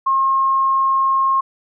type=tone; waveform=sine; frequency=1074 Hz; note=C6; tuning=45 cents sharp; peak=-13 dBFS; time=0.06-1.41 s; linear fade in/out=10 ms; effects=none